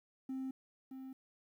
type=tone with echo; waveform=triangle; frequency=263.6 Hz; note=C4; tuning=13 cents sharp; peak=-35 dBFS; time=0.29-0.51 s; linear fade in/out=5 ms; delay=620 ms; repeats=1; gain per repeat=-8 dB; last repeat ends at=1.13 s; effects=tanh soft clip ceiling -33 dBFS + 12-bit